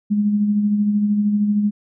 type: tone with tremolo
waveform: sine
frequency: 207.3 Hz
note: G#3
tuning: 3 cents flat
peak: -13 dBFS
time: 0.1-1.71 s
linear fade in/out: 20 ms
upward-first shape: sine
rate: 13 Hz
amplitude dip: 40%
effects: none